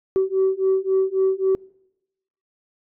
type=beating tone pair; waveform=sine; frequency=379.8 / 383.5 Hz; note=F#4 / G4; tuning=+45 / -38 cents; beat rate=3.7 Hz; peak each=-19 dBFS; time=0.16-1.55 s; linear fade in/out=0 ms; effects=noise-tail reverb RT60 0.9 s tail -26 dB re dry + tanh soft clip ceiling -12 dBFS